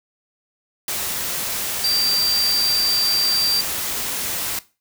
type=tone in noise; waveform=sine; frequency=4699 Hz; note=D8; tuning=in tune; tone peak=-17 dBFS; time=1.84-3.61 s; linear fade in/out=2 ms; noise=white; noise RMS=-25 dBFS; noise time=0.88-4.59 s; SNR=+5 dB; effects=noise-tail reverb RT60 0.3 s tail -18 dB re dry